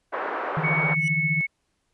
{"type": "band-pass noise", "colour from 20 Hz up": "white", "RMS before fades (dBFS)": -29, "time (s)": [0.12, 0.95], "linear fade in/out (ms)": 20, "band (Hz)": [350, 1500], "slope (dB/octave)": 24}
{"type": "tone with tremolo", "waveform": "sine", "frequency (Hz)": 157.5, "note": "D#3", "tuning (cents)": 21, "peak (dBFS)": -21, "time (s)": [0.57, 1.41], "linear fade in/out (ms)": 0, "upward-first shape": "sine", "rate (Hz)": 15, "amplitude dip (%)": 85}
{"type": "tone with pitch glide", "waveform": "sine", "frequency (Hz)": [2231, 2202], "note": ["C#7", "C#7"], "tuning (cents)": [11, -12], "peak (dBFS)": -22, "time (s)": [0.63, 1.47], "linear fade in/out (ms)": 20, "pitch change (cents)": -23, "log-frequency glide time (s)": [0.89, 1]}
{"type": "tone with exponential growth", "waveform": "15% pulse", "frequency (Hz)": 2930, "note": "F#7", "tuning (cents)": -18, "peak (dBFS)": -28, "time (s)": [0.95, 1.08], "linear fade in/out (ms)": 0, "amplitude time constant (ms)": 28}
{"effects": ["pink hiss -73 dBFS RMS until 1.93 s", "resampled to 24000 Hz"]}